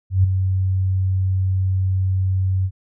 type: tone with ADSR envelope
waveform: sine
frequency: 94.3 Hz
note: F#2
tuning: 33 cents sharp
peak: -9 dBFS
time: 0.1-2.71 s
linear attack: 140 ms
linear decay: 8 ms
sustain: -7 dB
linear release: 61 ms
effects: none